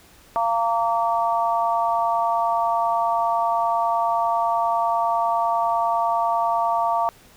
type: harmonic tone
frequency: 230 Hz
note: A#3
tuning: 23 cents flat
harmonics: 3 / 4 / 5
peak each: -22 / -22 / -25 dBFS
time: 0.36-7.09 s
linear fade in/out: 0 ms
effects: pink hiss -51 dBFS RMS until 7.36 s